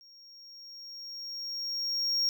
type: tone with level ramp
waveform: triangle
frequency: 5570 Hz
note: F8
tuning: 5 cents flat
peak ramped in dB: -52 to -23 dBFS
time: 0.01-2.29 s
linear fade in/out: 0 ms
effects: none